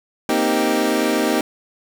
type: chord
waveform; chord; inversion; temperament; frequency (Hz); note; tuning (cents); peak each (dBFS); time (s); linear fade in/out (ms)
25% pulse; C minor seventh; third; equal; 233.1 / 261.6 / 311.1 / 392; Bb3 / C4 / Eb4 / G4; 0 / 0 / 0 / 0; -19 / -19 / -17 / -19; 0.29-1.41; 2
effects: none